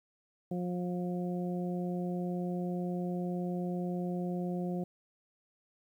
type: harmonic tone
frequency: 178.1 Hz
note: F3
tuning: 34 cents sharp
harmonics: 1 / 2 / 3 / 4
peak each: -33 / -39 / -43 / -45 dBFS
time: 0.51-4.84 s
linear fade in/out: 5 ms
effects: 11-bit